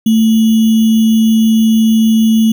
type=tone with sample-and-hold; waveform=sine; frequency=221.8 Hz; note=A3; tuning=14 cents sharp; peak=-6 dBFS; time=0.06-2.52 s; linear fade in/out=5 ms; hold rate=3150 Hz; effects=none